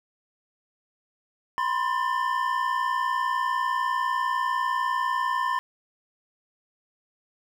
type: tone cluster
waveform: triangle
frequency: 987 / 1047 / 1782 Hz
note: B5 / C6 / A6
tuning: -1 / +1 / +22 cents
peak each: -26 / -24 / -30 dBFS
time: 1.58-5.59 s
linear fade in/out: 0 ms
effects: none